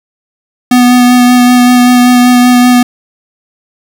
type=tone with vibrato; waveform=square; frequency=246.9 Hz; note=B3; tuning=in tune; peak=-3 dBFS; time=0.71-2.83 s; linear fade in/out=5 ms; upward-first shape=sine; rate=5.2 Hz; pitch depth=13 cents each way; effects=7-bit